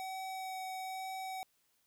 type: tone with vibrato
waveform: square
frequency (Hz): 756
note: F#5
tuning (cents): +37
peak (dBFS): -40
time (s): 0-1.43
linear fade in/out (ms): 0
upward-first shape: sine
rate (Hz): 1.1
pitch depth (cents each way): 8
effects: white hiss -75 dBFS RMS until 1.86 s